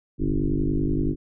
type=tone with frequency modulation; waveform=sine; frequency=144.8 Hz; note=D3; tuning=24 cents flat; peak=-20 dBFS; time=0.18-1.16 s; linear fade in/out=50 ms; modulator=50.4 Hz; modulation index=4.1; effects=none